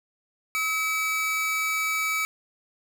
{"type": "tone pair together", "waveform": "45% pulse", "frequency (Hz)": [1284.1, 2288], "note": ["E6", "D7"], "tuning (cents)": [-46, -46], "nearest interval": "minor seventh", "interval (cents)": 1000, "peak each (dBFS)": [-30, -25], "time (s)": [0.55, 2.25], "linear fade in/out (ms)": 0, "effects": []}